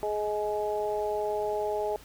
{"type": "harmonic tone", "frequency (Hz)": 210, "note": "G#3", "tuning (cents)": 19, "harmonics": [2, 3, 4], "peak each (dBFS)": [-30, -32, -33], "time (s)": [0.03, 1.96], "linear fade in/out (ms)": 0, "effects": ["added 50 Hz sine -54 dBFS peak until 2.04 s", "pink hiss -52 dBFS RMS until 2.04 s"]}